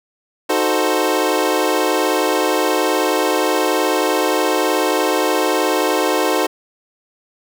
25% pulse chord, D# diminished seventh, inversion none, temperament equal, 311.1 / 370 / 440 / 523.3 Hz, D#4 / F#4 / A4 / C5, 0 / 0 / 0 / 0 cents, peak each -17 dBFS, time 0.49-6.47 s, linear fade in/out 10 ms, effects none

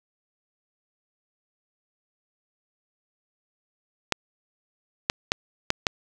clicks, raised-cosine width 0.2 ms, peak -3 dBFS, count 5, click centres 4.123 / 5.099 / 5.319 / 5.704 / 5.868 s, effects none

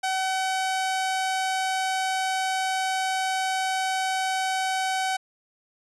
sawtooth tone, 758 Hz, F#5, 42 cents sharp, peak -20 dBFS, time 0.03-5.17 s, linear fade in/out 10 ms, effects resampled to 24000 Hz

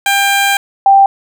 15% pulse / sine tone pair in turn, 796 / 786.4 Hz, G5 / G5, +26 / +5 cents, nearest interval unison, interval 21 cents, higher first, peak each -3 dBFS, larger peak neither, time 0.06-0.57 / 0.86-1.06 s, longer first, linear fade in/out 2 ms, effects none

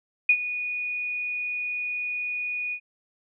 sine tone with ADSR envelope, 2464 Hz, D#7, 17 cents flat, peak -13 dBFS, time 0.29-2.8 s, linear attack 5 ms, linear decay 67 ms, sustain -14 dB, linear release 71 ms, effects none

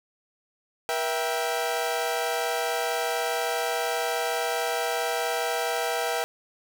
sawtooth chord, E diminished, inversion second, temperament equal with one note detuned, 478.4 / 659.3 / 784 Hz, Bb4 / E5 / G5, +45 / 0 / 0 cents, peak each -26 dBFS, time 0.89-6.24 s, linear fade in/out 0 ms, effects 8-bit

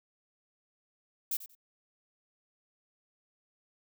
violet noise with echo, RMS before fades -32 dBFS, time 1.31-1.37 s, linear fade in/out 5 ms, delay 91 ms, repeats 2, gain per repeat -14 dB, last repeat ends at 1.552 s, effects none

